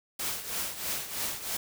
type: noise with tremolo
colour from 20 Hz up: white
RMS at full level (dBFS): -31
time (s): 0.19-1.57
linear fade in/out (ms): 5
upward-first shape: triangle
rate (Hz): 3.1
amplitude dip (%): 75
effects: none